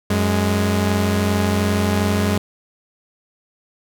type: tone pair together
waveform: sawtooth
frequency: 92.52 / 207.7 Hz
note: F#2 / G#3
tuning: 0 / 0 cents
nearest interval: octave + major second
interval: 1400 cents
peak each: -15 dBFS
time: 0.1-2.38 s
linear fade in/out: 5 ms
effects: none